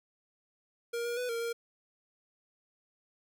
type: tone with pitch steps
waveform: square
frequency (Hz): 469.9 / 475.3 / 495.9 / 463.5 / 466.4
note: A#4 / A#4 / B4 / A#4 / A#4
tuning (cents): +14 / +34 / +7 / -10 / +1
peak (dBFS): -33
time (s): 0.93-1.53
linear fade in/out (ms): 10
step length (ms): 120
effects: none